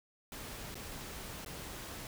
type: noise with dropouts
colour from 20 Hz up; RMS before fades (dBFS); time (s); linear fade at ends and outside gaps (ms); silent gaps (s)
pink; -45; 0.32-2.07; 1; 0.744-0.754 / 1.448-1.461
effects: none